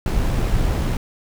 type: noise with amplitude modulation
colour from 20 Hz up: brown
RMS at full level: -18 dBFS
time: 0.06-0.97 s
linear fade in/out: 2 ms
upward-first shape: sine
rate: 71.2 Hz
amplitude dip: 25%
effects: none